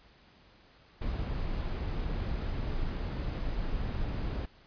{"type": "noise", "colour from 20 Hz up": "brown", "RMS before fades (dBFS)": -33, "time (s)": [1.01, 4.46], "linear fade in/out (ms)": 10, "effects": ["pink hiss -60 dBFS RMS until 4.66 s", "resampled to 11025 Hz"]}